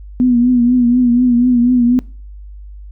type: tone with vibrato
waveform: sine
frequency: 244.7 Hz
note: B3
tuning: 16 cents flat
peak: -8 dBFS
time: 0.2-1.99 s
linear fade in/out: 0 ms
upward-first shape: triangle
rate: 4.1 Hz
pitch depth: 68 cents each way
effects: noise-tail reverb RT60 0.4 s tail -23 dB re dry + added 50 Hz sine -30 dBFS peak until 2.91 s